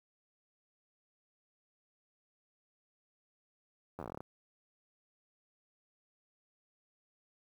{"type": "slowing click train", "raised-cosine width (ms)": 1, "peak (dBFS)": -28, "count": 12, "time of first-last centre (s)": [3.99, 4.205], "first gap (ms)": 11, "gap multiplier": 1.11, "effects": ["high-pass 60 Hz 12 dB/octave", "10-bit"]}